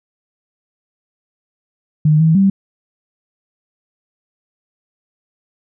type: tone with pitch steps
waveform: sine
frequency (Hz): 152.9 / 160.6 / 194.9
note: D#3 / E3 / G3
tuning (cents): -30 / -45 / -10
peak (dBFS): -8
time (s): 2.05-2.5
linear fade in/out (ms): 5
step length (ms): 150
effects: none